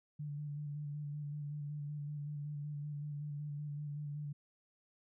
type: tone with vibrato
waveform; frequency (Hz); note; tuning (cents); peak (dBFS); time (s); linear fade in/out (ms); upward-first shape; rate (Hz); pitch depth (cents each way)
sine; 146.83; D3; 0; -39; 0.19-4.33; 10; square; 5.3; 23
effects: none